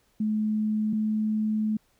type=tone pair in turn; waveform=sine; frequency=214.6 / 215.5 Hz; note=A3 / A3; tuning=-43 / -36 cents; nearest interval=unison; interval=7 cents; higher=second; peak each=-23 dBFS; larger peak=neither; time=0.2-0.93 / 0.93-1.77 s; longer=second; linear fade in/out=5 ms; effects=pink hiss -67 dBFS RMS until 1.99 s